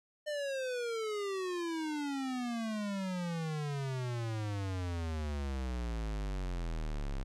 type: exponential sweep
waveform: square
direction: down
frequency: 606 to 32.93 Hz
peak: -35 dBFS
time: 0.26-7.24 s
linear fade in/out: 20 ms
effects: low-pass 8000 Hz 12 dB/octave